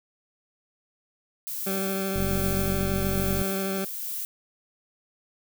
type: noise with tremolo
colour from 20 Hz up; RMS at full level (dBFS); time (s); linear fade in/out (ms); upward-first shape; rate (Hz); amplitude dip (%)
violet; -32; 1.47-4.25; 0; sine; 1.2; 40
type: tone with vibrato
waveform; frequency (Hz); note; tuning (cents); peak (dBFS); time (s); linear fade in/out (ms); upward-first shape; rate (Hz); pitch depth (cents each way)
20% pulse; 193.1; G3; -26; -22; 1.66-3.85; 10; sine; 13; 15
type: click train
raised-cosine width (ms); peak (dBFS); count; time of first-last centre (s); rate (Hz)
5; -18; 59; 2.16-3.415; 46.2
effects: none